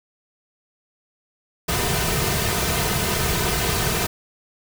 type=noise with comb filter; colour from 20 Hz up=pink; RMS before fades=-22 dBFS; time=1.68-4.07 s; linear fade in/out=10 ms; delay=3.6 ms; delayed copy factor=-0.65; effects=none